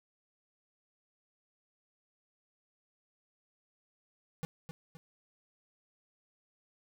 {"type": "tone with echo", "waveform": "square", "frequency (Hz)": 162.6, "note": "E3", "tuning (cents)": -23, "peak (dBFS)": -35, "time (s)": [4.43, 4.45], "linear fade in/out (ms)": 0, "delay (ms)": 260, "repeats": 2, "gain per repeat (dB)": -7, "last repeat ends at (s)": 4.97, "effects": []}